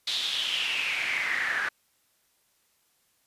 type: noise with band-pass filter sweep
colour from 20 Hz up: pink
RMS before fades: -29 dBFS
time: 0.07-1.69 s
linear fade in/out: 5 ms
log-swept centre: 3900 to 1600 Hz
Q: 6
effects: white hiss -69 dBFS RMS until 3.26 s + resampled to 32000 Hz